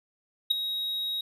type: tone with ADSR envelope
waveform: triangle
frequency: 3796 Hz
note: A#7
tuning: 31 cents sharp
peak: -15 dBFS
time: 0.5-1.21 s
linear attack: 12 ms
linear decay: 7 ms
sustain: -12 dB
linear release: 4 ms
effects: none